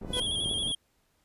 pink low-pass noise, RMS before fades -40 dBFS, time 0.01-0.72 s, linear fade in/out 5 ms, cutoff 520 Hz, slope 12 dB/octave
sawtooth tone with exponential growth, 498.6 Hz, B4, 16 cents sharp, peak -26 dBFS, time 0.02-0.2 s, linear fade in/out 5 ms, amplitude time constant 38 ms
clicks, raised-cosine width 2 ms, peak -24 dBFS, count 5, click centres 0.048 / 0.105 / 0.169 / 0.46 / 0.513 s
square tone with vibrato, 3282 Hz, G#7, 21 cents flat, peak -29 dBFS, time 0.13-0.75 s, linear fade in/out 5 ms, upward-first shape square, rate 11 Hz, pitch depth 38 cents each way
effects pink hiss -71 dBFS RMS until 1.24 s + resampled to 32000 Hz

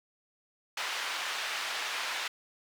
white band-pass noise, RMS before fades -35 dBFS, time 0.77-2.28 s, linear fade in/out 5 ms, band 850 to 3200 Hz, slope 12 dB/octave, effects none

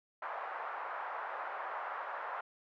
white band-pass noise, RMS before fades -41 dBFS, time 0.22-2.41 s, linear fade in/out 5 ms, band 630 to 1400 Hz, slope 24 dB/octave, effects none

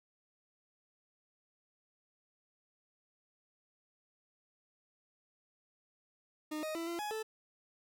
40% pulse tone with pitch steps, 306.4 / 623 / 332.6 / 340.8 / 839 / 438.1 Hz, D#4 / D#5 / E4 / F4 / G#5 / A4, -27 / +2 / +16 / -42 / +17 / -7 cents, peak -36 dBFS, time 6.51-7.23 s, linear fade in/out 10 ms, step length 120 ms, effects none

